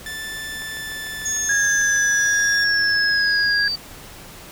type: tone with pitch glide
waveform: sawtooth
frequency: 1760 to 1749.9 Hz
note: A6 to A6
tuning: 0 to -10 cents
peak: -25 dBFS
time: 0.06-2.64 s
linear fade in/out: 2 ms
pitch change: -10 cents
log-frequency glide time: 0.58-1.48 s
type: click train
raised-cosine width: 0.5 ms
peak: -24 dBFS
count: 12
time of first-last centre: 0.62-2.262 s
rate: 6.7 Hz
type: linear sweep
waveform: sine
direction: down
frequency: 6645 to 4600 Hz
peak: -21 dBFS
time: 1.25-3.76 s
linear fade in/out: 10 ms
type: tone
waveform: sine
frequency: 1650 Hz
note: G#6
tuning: 12 cents flat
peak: -17 dBFS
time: 1.49-3.68 s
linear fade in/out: 2 ms
effects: pink hiss -40 dBFS RMS until 4.51 s